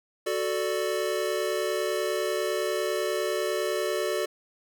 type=chord; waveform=square; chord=D major; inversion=first; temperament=equal; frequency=370 / 440 / 587.3 Hz; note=F#4 / A4 / D5; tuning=0 / 0 / 0 cents; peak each=-31 dBFS; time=0.26-4.26 s; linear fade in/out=10 ms; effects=none